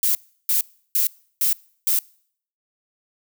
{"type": "noise bursts", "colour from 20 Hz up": "violet", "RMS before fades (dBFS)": -19, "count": 5, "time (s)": [0.03, 1.99], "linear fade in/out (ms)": 2, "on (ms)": 120, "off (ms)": 340, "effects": ["noise-tail reverb RT60 0.6 s tail -25 dB re dry"]}